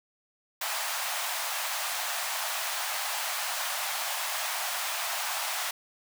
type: high-pass noise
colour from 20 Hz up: pink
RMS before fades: -32 dBFS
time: 0.61-5.71 s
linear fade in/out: 5 ms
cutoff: 660 Hz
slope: 48 dB/octave
effects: none